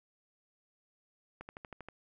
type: click train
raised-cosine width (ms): 0.5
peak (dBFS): -30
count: 7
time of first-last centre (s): 1.41-1.886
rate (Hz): 12.6
effects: none